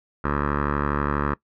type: tone with low-pass filter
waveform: 10% pulse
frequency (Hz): 72.3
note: D2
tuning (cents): -27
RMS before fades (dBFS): -24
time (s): 0.24-1.34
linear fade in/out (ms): 5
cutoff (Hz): 1400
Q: 7.3
effects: noise-tail reverb RT60 0.1 s tail -21 dB re dry